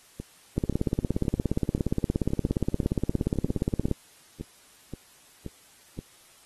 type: two click trains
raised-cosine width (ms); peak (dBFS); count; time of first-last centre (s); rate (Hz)
3; -11 / -21; 58 / 12; 0.58-3.913 / 0.2-5.989; 17.1 / 1.9
effects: white hiss -56 dBFS RMS until 6.45 s + AAC 32 kbps